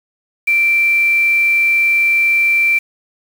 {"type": "tone with quantisation", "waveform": "sine", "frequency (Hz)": 2349, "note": "D7", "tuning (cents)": 0, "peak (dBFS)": -10, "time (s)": [0.47, 2.79], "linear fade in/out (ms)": 10, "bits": 5, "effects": []}